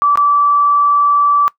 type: tone with dropouts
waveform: sine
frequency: 1158 Hz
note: D6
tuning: 25 cents flat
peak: -8 dBFS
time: 0.02-1.48 s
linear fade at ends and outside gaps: 0 ms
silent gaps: 0.156-0.174 s
effects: noise-tail reverb RT60 0.1 s tail -20 dB re dry